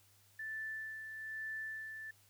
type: tone with tremolo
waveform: sine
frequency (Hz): 1760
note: A6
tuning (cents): 0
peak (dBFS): -39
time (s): 0.39-2.11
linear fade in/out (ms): 5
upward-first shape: sine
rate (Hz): 1.1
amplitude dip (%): 45
effects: added 100 Hz sine -70 dBFS peak until 2.29 s + white hiss -68 dBFS RMS until 2.29 s